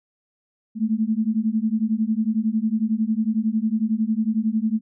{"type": "beating tone pair", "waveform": "sine", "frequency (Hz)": [214.2, 225.2], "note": ["A3", "A3"], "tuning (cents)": [-46, 40], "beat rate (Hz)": 11, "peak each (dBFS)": -22, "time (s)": [0.75, 4.81], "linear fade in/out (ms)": 50, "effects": []}